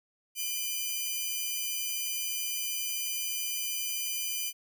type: tone pair together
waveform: 5% pulse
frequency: 2398 / 3021 Hz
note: D7 / F#7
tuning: +36 / +35 cents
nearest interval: major third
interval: 399 cents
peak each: -25 dBFS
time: 0.35-4.53 s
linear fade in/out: 50 ms
effects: none